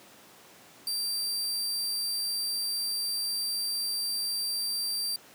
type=tone; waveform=sawtooth; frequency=4699 Hz; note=D8; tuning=in tune; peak=-26 dBFS; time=0.87-5.16 s; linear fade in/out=2 ms; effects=pink hiss -53 dBFS RMS until 5.34 s + high-pass 200 Hz 12 dB/octave